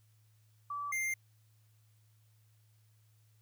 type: tone pair in turn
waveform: sine / square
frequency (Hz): 1155 / 2102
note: D6 / C7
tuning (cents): -29 / +7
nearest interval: minor seventh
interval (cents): 1036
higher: second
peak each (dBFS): -36 / -33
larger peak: second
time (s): 0.7-0.92 / 0.92-1.14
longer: neither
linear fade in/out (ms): 5
effects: added 108 Hz sine -64 dBFS peak until 3.41 s + white hiss -75 dBFS RMS until 3.41 s